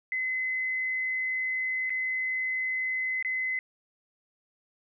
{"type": "tone with dropouts", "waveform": "sine", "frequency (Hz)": 2038, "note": "C7", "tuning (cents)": -46, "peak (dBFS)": -27, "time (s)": [0.12, 3.59], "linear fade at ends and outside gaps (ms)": 1, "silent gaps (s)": [[1.896, 1.903], [3.226, 3.248]], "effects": []}